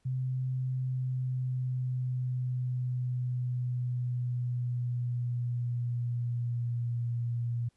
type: tone with pitch glide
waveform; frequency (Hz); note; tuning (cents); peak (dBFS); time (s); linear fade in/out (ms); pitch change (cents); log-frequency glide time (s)
sine; 128.8 to 118.79; C3 to A#2; -27 to +33; -29; 0.05-7.69; 10; -140; 0.68-7.09
effects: pink hiss -74 dBFS RMS until 7.76 s + resampled to 24000 Hz